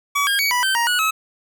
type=tone with pitch steps; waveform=25% pulse; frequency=1138 / 1618 / 2255 / 983 / 1550 / 940 / 1462 / 1287 Hz; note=C#6 / G#6 / C#7 / B5 / G6 / A#5 / F#6 / E6; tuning=+45 / -46 / +29 / -8 / -20 / +14 / -21 / -42 cents; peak=-13 dBFS; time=0.15-1.11 s; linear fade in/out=10 ms; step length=120 ms; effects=none